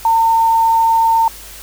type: tone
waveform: sine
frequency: 907 Hz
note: A#5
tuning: 48 cents flat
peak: -9 dBFS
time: 0.05-1.28 s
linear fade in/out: 2 ms
effects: added 50 Hz sine -39 dBFS peak until 1.62 s + white hiss -35 dBFS RMS until 1.62 s